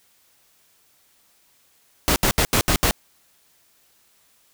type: noise bursts at uneven times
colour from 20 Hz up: pink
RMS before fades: -18 dBFS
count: 6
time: 2.08-2.16 / 2.23-2.31 / 2.38-2.45 / 2.53-2.61 / 2.68-2.76 / 2.83-2.91 s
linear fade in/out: 0 ms
effects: white hiss -60 dBFS RMS until 4.53 s